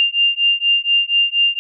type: beating tone pair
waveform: sine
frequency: 2794 / 2798.2 Hz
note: F7 / F7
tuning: 0 / +3 cents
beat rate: 4.2 Hz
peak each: -16 dBFS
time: 0-1.59 s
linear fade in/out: 0 ms
effects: none